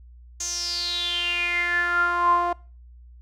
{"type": "tone with band-pass filter sweep", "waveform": "sawtooth", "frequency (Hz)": 349.2, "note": "F4", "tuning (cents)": 0, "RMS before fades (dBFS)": -24, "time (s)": [0.4, 2.53], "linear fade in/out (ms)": 5, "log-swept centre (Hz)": [6600, 840], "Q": 9.4, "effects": ["noise-tail reverb RT60 0.4 s tail -24 dB re dry", "added 60 Hz sine -44 dBFS peak until 3.21 s"]}